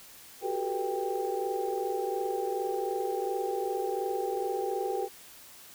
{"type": "tone cluster", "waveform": "sine", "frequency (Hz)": [367.6, 390.3, 431.9, 486.7, 791], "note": ["F#4", "G4", "A4", "B4", "G5"], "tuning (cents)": [-11, -8, -32, -25, 15], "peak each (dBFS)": [-35, -34, -36, -36, -34], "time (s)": [0.41, 5.09], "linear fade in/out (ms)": 50, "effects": ["tanh soft clip ceiling -18 dBFS", "white hiss -51 dBFS RMS until 5.74 s"]}